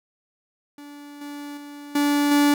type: tone with level steps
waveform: 45% pulse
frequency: 289.5 Hz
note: D4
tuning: 25 cents flat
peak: -39 / -33 / -37 / -18 / -15 dBFS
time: 0.78-2.54 s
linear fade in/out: 2 ms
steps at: 1.21 / 1.57 / 1.95 / 2.31 s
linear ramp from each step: 5 ms
effects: none